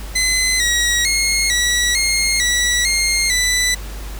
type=tone with pitch steps; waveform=15% pulse; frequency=2037 / 1912 / 2154 / 1939 / 2140 / 1948 / 2128 / 1986 Hz; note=C7 / A#6 / C7 / B6 / C7 / B6 / C7 / B6; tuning=-47 / +43 / +50 / -32 / +38 / -24 / +29 / +9 cents; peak=-8 dBFS; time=0.15-3.75 s; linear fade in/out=10 ms; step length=450 ms; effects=added 50 Hz sine -27 dBFS peak until 4.19 s + pink hiss -36 dBFS RMS until 4.19 s